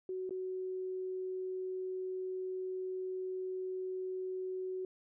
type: tone with dropouts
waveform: sine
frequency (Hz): 372.5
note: F#4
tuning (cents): +12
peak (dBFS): -36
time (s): 0.09-4.85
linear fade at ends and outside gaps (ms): 2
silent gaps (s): 0.294-0.307
effects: none